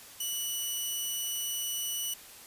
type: tone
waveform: 10% pulse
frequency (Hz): 2954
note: F#7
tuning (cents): -3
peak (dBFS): -23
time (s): 0.2-2.14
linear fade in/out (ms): 5
effects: white hiss -50 dBFS RMS until 2.46 s + resampled to 32000 Hz